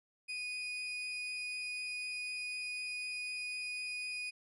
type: tone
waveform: 35% pulse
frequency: 2476 Hz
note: D#7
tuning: 9 cents flat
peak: -36 dBFS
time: 0.28-4.31 s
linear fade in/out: 20 ms
effects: resampled to 24000 Hz